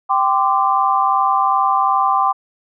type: chord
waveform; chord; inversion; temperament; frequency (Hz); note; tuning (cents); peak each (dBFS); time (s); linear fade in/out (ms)
sine; G suspended fourth; none; equal with one note detuned; 784 / 1032.1 / 1174.7; G5 / C6 / D6; 0 / -24 / 0; -17; 0.09-2.33; 20
effects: none